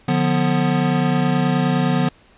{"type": "chord", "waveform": "square", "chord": "B diminished", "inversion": "first", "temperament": "just", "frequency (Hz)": [148.16, 177.8, 246.9], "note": ["D3", "F3", "B3"], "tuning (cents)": [16, 31, 0], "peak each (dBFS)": -21, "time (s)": [0.08, 2.09], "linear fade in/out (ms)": 5, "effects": ["pink hiss -52 dBFS RMS until 2.37 s", "resampled to 8000 Hz"]}